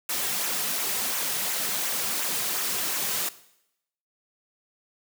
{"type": "noise with flanger", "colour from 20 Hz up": "white", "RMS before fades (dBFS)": -28, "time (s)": [0.09, 3.29], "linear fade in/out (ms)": 5, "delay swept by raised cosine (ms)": [0.21, 3.51], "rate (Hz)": 2.8, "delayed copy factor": -0.5, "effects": ["noise-tail reverb RT60 0.8 s tail -17 dB re dry", "high-pass 150 Hz 12 dB/octave"]}